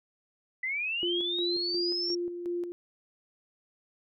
sine linear sweep, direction up, 1983 to 5588 Hz, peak -29 dBFS, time 0.63-2.15 s, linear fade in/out 5 ms
sine tone with tremolo, 349.2 Hz, F4, in tune, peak -29 dBFS, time 1.03-2.72 s, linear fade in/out 0 ms, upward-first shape square, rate 2.8 Hz, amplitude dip 50%
effects none

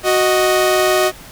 sawtooth tone pair together, 370 / 622.3 Hz, F#4 / D#5, 0 / 0 cents, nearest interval major sixth, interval 900 cents, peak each -11 dBFS, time 0.03-1.12 s, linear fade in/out 50 ms, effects pink hiss -38 dBFS RMS until 1.31 s

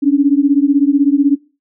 sine beating tone pair, 276 / 292 Hz, C#4 / D4, -7 / -10 cents, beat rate 16 Hz, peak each -11 dBFS, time 0.02-1.36 s, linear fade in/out 20 ms, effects noise-tail reverb RT60 0.3 s tail -20 dB re dry

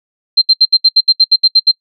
sine tone bursts, 4148 Hz, C8, 16 cents flat, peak -3 dBFS, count 12, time 0.37-1.716 s, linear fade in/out 10 ms, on 48 ms, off 70 ms, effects noise-tail reverb RT60 0.1 s tail -24 dB re dry

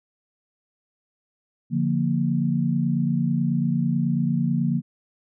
sine chord, Bb major, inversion first, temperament just, 145.68 / 174.81 / 233.1 Hz, D3 / F3 / Bb3, -14 / +2 / 0 cents, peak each -24 dBFS, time 1.7-4.82 s, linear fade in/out 50 ms, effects none

